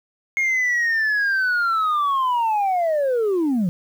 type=linear sweep; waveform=sine; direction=down; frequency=2156 to 164.81 Hz; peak=-15 dBFS; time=0.37-3.69 s; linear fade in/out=0 ms; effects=tanh soft clip ceiling -16 dBFS + 8-bit